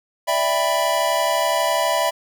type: chord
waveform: square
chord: E minor seventh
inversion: third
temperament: equal with one note detuned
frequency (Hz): 587.3 / 659.3 / 789 / 987.8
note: D5 / E5 / G5 / B5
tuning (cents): 0 / 0 / +11 / 0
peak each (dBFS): -25 / -22 / -28 / -23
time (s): 0.27-2.11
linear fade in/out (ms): 20
effects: none